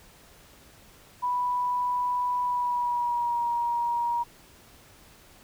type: tone with pitch glide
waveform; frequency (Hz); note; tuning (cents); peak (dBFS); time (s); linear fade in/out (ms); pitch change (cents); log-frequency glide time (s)
sine; 986 to 948; B5 to A#5; -3 to +29; -24; 1.22-4.24; 20; -68; 2.42-3.41
effects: pink hiss -54 dBFS RMS until 5.43 s